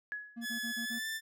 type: tone with exponential decay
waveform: sine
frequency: 1686 Hz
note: G#6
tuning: 26 cents sharp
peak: -33 dBFS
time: 0.12-0.49 s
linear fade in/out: 0 ms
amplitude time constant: 80 ms
type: tone bursts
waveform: triangle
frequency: 233.1 Hz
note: A#3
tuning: in tune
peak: -37 dBFS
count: 5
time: 0.36-0.996 s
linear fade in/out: 20 ms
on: 100 ms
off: 34 ms
type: tone with pitch glide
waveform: sawtooth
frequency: 1707 to 1772.3 Hz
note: G#6 to A6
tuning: +47 to +12 cents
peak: -32 dBFS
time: 0.41-1.21 s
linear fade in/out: 50 ms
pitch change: +65 cents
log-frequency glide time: 0.81-1.07 s
effects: none